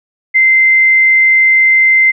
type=tone; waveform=sine; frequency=2078 Hz; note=C7; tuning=12 cents flat; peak=-5 dBFS; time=0.34-2.12 s; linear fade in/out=20 ms; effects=none